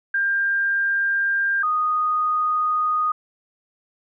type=tone pair in turn; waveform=sine; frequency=1596 / 1239.2 Hz; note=G6 / D#6; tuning=+31 / -7 cents; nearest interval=major third; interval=438 cents; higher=first; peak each=-18 dBFS; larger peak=neither; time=0.14-1.63 / 1.63-3.12 s; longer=neither; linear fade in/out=5 ms; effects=none